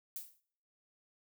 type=noise with exponential decay; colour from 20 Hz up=violet; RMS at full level=-39 dBFS; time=0.16-0.4 s; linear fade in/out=0 ms; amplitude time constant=52 ms; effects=noise-tail reverb RT60 0.6 s tail -22 dB re dry